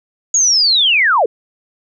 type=linear sweep; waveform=sine; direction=down; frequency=6800 to 392 Hz; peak=-9 dBFS; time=0.34-1.26 s; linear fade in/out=5 ms; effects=none